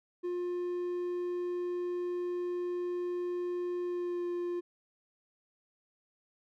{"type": "tone with pitch glide", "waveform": "triangle", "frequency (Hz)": [354.5, 350.8], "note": ["F4", "F4"], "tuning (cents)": [26, 8], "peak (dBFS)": -30, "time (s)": [0.23, 4.61], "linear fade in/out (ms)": 20, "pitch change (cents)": -18, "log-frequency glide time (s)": [3.83, 4.26], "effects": []}